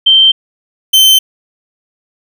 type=tone pair in turn; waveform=sine / 40% pulse; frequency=3127 / 3093 Hz; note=G7 / G7; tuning=-5 / -24 cents; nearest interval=unison; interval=19 cents; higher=first; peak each=-3 dBFS; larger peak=neither; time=0.06-0.32 / 0.93-1.19 s; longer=neither; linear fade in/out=10 ms; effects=none